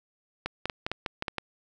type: clicks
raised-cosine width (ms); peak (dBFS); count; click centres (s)
0.3; -14; 9; 0.46 / 0.656 / 0.698 / 0.865 / 0.916 / 1.062 / 1.224 / 1.282 / 1.383
effects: none